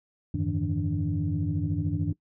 sine tone cluster, 88.5 / 101.6 / 149.4 / 163.1 / 292.1 Hz, F2 / G#2 / D3 / E3 / D4, +23 / -38 / +30 / -18 / -9 cents, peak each -31 dBFS, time 0.34-2.13 s, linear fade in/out 5 ms, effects noise-tail reverb RT60 0.1 s tail -19 dB re dry + tanh soft clip ceiling -16 dBFS

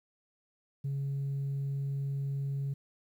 sine tone, 138.59 Hz, C#3, in tune, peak -29 dBFS, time 0.84-2.74 s, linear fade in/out 10 ms, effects tanh soft clip ceiling -29 dBFS + 11-bit

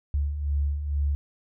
sine beating tone pair, 70.1 / 72.3 Hz, C#2 / D2, +20 / -27 cents, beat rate 2.2 Hz, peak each -32 / -24 dBFS, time 0.14-1.15 s, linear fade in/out 0 ms, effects none

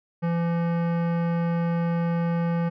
sine tone with hard clipping, 169.4 Hz, E3, 48 cents sharp, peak -24 dBFS, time 0.22-2.7 s, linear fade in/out 20 ms, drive 17 dB, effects resampled to 11025 Hz

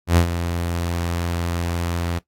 sawtooth tone with ADSR envelope, 85.8 Hz, F2, 30 cents flat, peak -7 dBFS, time 0.07-2.19 s, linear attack 97 ms, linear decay 91 ms, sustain -11 dB, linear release 10 ms, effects noise-tail reverb RT60 0.1 s tail -17 dB re dry + AAC 48 kbps

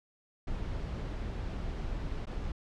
brown noise with dropouts, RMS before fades -36 dBFS, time 0.47-2.52 s, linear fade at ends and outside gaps 5 ms, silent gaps 2.256-2.269 s, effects low-pass 5000 Hz 12 dB/octave

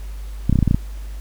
clicks, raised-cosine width 5 ms, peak -3 dBFS, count 8, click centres 0.496 / 0.527 / 0.557 / 0.589 / 0.627 / 0.677 / 0.711 / 0.745 s, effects added 50 Hz sine -28 dBFS peak until 1.2 s + pink hiss -47 dBFS RMS until 1.2 s

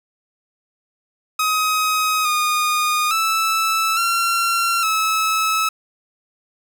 sawtooth tone with pitch steps, 1263 / 1226 / 1315 / 1367 / 1298 Hz, D#6 / D#6 / E6 / F6 / E6, +26 / -26 / -5 / -37 / -27 cents, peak -13 dBFS, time 1.39-5.69 s, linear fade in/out 5 ms, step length 860 ms, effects none

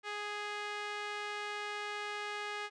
sawtooth tone with band-pass filter, 415.3 Hz, G#4, in tune, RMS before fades -40 dBFS, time 0.03-2.7 s, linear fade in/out 50 ms, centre 2000 Hz, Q 0.97, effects resampled to 22050 Hz

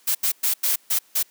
blue noise bursts at uneven times, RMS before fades -21 dBFS, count 6, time 0.07-0.15 / 0.23-0.32 / 0.43-0.54 / 0.63-0.76 / 0.9-0.99 / 1.15-1.23 s, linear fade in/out 10 ms, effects white hiss -57 dBFS RMS until 1.3 s + high-pass 200 Hz 12 dB/octave

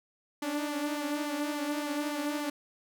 sawtooth tone with flanger, 293.7 Hz, D4, in tune, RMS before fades -33 dBFS, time 0.42-2.5 s, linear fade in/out 5 ms, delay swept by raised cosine 0.93 to 6.73 ms, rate 3.5 Hz, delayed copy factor +0.5, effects none

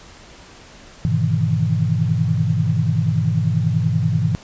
sine chord, E major seventh, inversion first, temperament just, 103.01 / 123.61 / 154.51 / 164.81 Hz, G#2 / B2 / D#3 / E3, -14 / +2 / -12 / 0 cents, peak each -21 dBFS, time 1.05-4.35 s, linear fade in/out 0 ms, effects pink hiss -43 dBFS RMS until 4.43 s + resampled to 16000 Hz

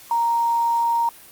sine tone with quantisation, 932.3 Hz, A#5, in tune, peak -17 dBFS, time 0.11-1.09 s, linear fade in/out 2 ms, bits 7, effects white hiss -45 dBFS RMS until 1.31 s + Opus 48 kbps

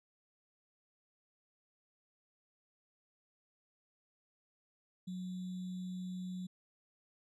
sine tone with sample-and-hold, 183.1 Hz, F#3, 18 cents flat, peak -39 dBFS, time 5.07-6.47 s, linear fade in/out 10 ms, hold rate 3675 Hz, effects resampled to 24000 Hz

